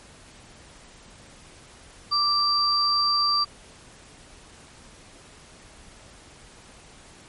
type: tone pair together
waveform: sine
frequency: 1174.7 / 4699 Hz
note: D6 / D8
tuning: 0 / 0 cents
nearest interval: 2 octaves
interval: 2400 cents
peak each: -23 / -21 dBFS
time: 2.11-3.45 s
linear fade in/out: 20 ms
effects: pink hiss -49 dBFS RMS until 7.28 s + MP3 48 kbps